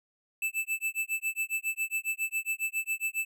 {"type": "tone with tremolo", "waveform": "square", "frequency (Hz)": 2637, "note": "E7", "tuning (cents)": 0, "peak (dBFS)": -27, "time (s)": [0.42, 3.25], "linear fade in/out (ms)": 2, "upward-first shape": "sine", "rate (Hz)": 7.3, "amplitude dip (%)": 100, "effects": []}